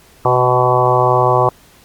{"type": "harmonic tone with a mistuned harmonic", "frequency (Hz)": 125.4, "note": "B2", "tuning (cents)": 27, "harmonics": [1, 3, 4, 5, 6, 7, 8, 9], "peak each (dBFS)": [-18, -18, -18, -18, -18, -18, -18, -18], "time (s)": [0.25, 1.49], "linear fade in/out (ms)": 2, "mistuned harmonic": 7, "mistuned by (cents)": -16, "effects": ["pink hiss -47 dBFS RMS until 1.84 s", "Opus 48 kbps"]}